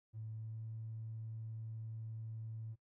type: tone with pitch glide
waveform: triangle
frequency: 110 to 111.47 Hz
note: A2 to A2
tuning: 0 to +23 cents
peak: -39 dBFS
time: 0.13-2.76 s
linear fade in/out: 50 ms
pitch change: +23 cents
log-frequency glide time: 0.33-0.62 s
effects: noise-tail reverb RT60 0.1 s tail -19 dB re dry + tanh soft clip ceiling -41 dBFS